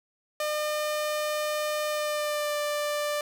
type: tone with pitch glide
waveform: sawtooth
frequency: 604 to 591.2 Hz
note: D5 to D5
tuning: +48 to +11 cents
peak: -23 dBFS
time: 0.4-3.21 s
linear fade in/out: 2 ms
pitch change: -37 cents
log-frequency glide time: 1.88-2.59 s
effects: none